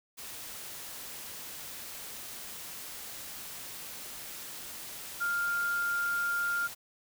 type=tone in noise; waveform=sine; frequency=1400 Hz; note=F6; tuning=4 cents sharp; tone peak=-28 dBFS; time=5.2-6.68 s; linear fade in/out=20 ms; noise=white; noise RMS=-43 dBFS; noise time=0.17-6.75 s; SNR=+12 dB; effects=none